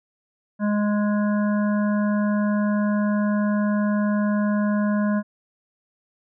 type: harmonic tone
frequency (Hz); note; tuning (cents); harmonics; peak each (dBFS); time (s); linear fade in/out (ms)
207.7; G#3; 0; 1 / 3 / 5 / 7 / 8; -19 / -29 / -33 / -36 / -37; 0.59-5.23; 50
effects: none